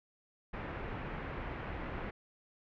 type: low-pass noise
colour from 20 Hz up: pink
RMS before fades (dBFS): -41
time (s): 0.53-2.11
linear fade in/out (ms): 10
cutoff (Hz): 2300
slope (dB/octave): 24
effects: none